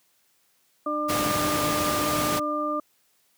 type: harmonic tone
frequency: 299.6 Hz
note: D4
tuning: 35 cents sharp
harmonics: 1 / 2 / 4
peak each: -30 / -30 / -27 dBFS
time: 0.86-2.8 s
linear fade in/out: 5 ms
type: noise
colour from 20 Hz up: pink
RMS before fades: -27 dBFS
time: 1.08-2.4 s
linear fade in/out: 20 ms
effects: white hiss -66 dBFS RMS until 3.37 s + high-pass 100 Hz 12 dB/octave